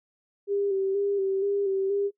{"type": "tone with vibrato", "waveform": "sine", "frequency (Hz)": 394.2, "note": "G4", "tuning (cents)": 10, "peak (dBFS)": -23, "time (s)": [0.47, 2.11], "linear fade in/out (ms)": 50, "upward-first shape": "square", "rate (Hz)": 2.1, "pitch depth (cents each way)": 33, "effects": ["noise-tail reverb RT60 0.1 s tail -21 dB re dry"]}